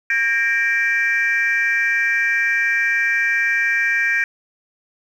sine tone cluster, 1608 / 1854 / 2343 Hz, G6 / A#6 / D7, +44 / -10 / -5 cents, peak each -19 dBFS, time 0.1-4.24 s, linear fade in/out 2 ms, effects tanh soft clip ceiling -9 dBFS + 8-bit

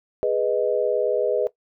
sine chord, G# minor, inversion none, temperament equal, 415.3 / 493.9 / 622.3 Hz, G#4 / B4 / D#5, 0 / 0 / 0 cents, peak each -24 / -22 / -24 dBFS, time 0.23-1.47 s, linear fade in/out 0 ms, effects noise-tail reverb RT60 0.1 s tail -17 dB re dry

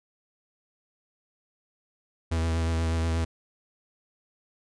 45% pulse tone with vibrato, 82 Hz, E2, 9 cents flat, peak -24 dBFS, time 2.31-3.25 s, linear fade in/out 10 ms, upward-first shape triangle, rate 8.3 Hz, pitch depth 30 cents each way, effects resampled to 22050 Hz

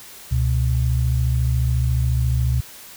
sine tone pair together, 69.3 / 123.48 Hz, C#2 / B2, 0 / 0 cents, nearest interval minor seventh, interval 1000 cents, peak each -19 dBFS, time 0.31-2.61 s, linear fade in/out 10 ms, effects white hiss -41 dBFS RMS until 2.96 s

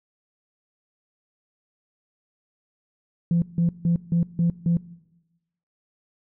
sine tone bursts, 170.3 Hz, F3, 43 cents flat, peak -16 dBFS, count 6, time 3.31-4.77 s, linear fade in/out 2 ms, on 110 ms, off 160 ms, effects noise-tail reverb RT60 1.0 s tail -20 dB re dry + tanh soft clip ceiling -14 dBFS

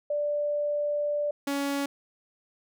sine / sawtooth tone pair in turn, 587.3 / 280.7 Hz, D5 / C#4, 0 / +22 cents, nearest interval octave + minor second, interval 1278 cents, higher first, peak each -25 / -23 dBFS, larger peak second, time 0.1-1.31 / 1.47-1.86 s, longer first, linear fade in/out 5 ms, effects none

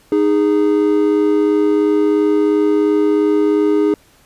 triangle tone pair together, 309.2 / 412.1 Hz, D#4 / G#4, -11 / -13 cents, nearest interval perfect fourth, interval 498 cents, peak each -12 dBFS, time 0.12-3.94 s, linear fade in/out 2 ms, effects pink hiss -51 dBFS RMS until 4.25 s + resampled to 32000 Hz

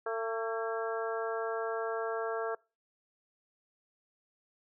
harmonic tone with a mistuned harmonic, 225 Hz, A3, 39 cents sharp, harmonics 2 / 3 / 4 / 5 / 6 / 7, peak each -34 / -38 / -43 / -42 / -41 / -43 dBFS, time 0.06-2.55 s, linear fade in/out 5 ms, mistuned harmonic 7, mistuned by +48 cents, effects noise-tail reverb RT60 0.3 s tail -24 dB re dry

